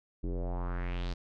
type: tone with low-pass filter sweep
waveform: square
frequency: 44.12 Hz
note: F1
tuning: 18 cents sharp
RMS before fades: -34 dBFS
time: 0.23-1.14 s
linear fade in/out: 10 ms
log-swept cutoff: 320 to 4900 Hz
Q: 2.9
effects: none